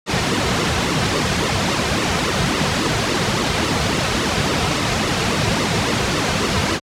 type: noise with flanger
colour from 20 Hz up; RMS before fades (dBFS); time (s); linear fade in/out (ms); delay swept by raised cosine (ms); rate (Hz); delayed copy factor
pink; -18; 0.06-6.8; 50; 1.2 to 3.6; 3.6; -0.65
effects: high-pass 60 Hz 12 dB/octave + low-pass 6000 Hz 12 dB/octave